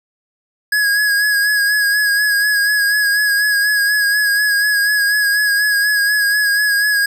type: tone with vibrato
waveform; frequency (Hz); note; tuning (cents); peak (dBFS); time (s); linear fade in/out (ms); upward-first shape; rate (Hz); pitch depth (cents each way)
square; 1664; G#6; +3; -13; 0.72-7.06; 5; sine; 4.1; 36
effects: none